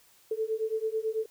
sine beating tone pair, 436.1 / 445.2 Hz, A4 / A4, -15 / +20 cents, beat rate 9.1 Hz, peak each -31 / -31 dBFS, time 0.31-1.26 s, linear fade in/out 5 ms, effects white hiss -61 dBFS RMS until 1.3 s

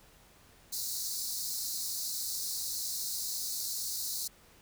pink high-pass noise, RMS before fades -36 dBFS, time 0.72-4.28 s, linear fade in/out 10 ms, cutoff 4000 Hz, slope 96 dB/octave, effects pink hiss -60 dBFS RMS until 4.61 s

